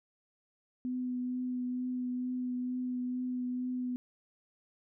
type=tone with vibrato; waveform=sine; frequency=250.5 Hz; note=B3; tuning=25 cents sharp; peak=-32 dBFS; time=0.85-3.96 s; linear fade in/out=0 ms; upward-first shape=triangle; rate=2.2 Hz; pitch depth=15 cents each way; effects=none